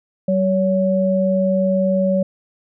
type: tone pair together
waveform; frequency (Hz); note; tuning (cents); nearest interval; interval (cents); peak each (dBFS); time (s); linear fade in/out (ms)
sine; 190.9 / 562.9; G3 / C#5; -46 / +26; octave + perfect fifth; 1872; -17; 0.28-2.23; 5
effects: none